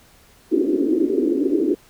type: band-pass noise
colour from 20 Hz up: white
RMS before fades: -19 dBFS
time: 0.51-1.75 s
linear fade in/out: 10 ms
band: 280 to 380 Hz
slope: 48 dB/octave
effects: pink hiss -52 dBFS RMS until 1.89 s